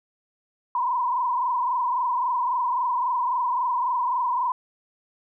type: tone with frequency modulation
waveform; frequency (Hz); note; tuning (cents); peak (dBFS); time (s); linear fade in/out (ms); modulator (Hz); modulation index
sine; 987.8; B5; 0; -21; 0.75-4.52; 2; 23.7; 2.1
effects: none